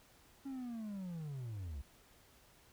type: linear sweep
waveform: triangle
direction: down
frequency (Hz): 277.2 to 62.9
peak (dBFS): -39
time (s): 0.45-1.82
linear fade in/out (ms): 10
effects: pink hiss -65 dBFS RMS until 2.72 s